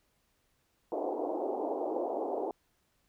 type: band-pass noise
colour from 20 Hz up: pink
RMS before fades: -34 dBFS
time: 0.92-2.51 s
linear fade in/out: 2 ms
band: 300 to 850 Hz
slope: 48 dB/octave
effects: pink hiss -74 dBFS RMS until 3.08 s